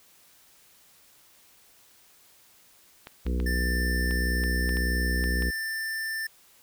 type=clicks; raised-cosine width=0.3 ms; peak=-24 dBFS; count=9; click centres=3.071 / 3.266 / 3.401 / 4.11 / 4.438 / 4.692 / 4.77 / 5.24 / 5.423 s
type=harmonic tone; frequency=61.74 Hz; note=B1; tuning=in tune; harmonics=1 / 3 / 4 / 5 / 6 / 7 / 8; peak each=-25 / -35 / -37 / -39 / -41 / -42 / -43 dBFS; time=3.25-5.51 s; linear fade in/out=20 ms
type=tone; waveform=square; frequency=1780 Hz; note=A6; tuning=20 cents sharp; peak=-30 dBFS; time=3.46-6.27 s; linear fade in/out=5 ms
effects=white hiss -58 dBFS RMS until 6.62 s